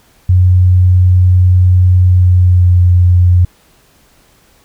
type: tone with pitch glide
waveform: sine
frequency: 91 to 89.18 Hz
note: F#2 to F2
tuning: -28 to +37 cents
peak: -4 dBFS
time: 0.29-3.45 s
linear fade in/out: 5 ms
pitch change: -35 cents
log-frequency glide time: 2.05-2.8 s
effects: pink hiss -49 dBFS RMS until 4.64 s